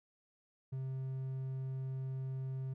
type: tone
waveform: triangle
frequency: 132.1 Hz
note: C3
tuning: 17 cents sharp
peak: -35 dBFS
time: 0.72-2.74 s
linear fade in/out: 10 ms
effects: none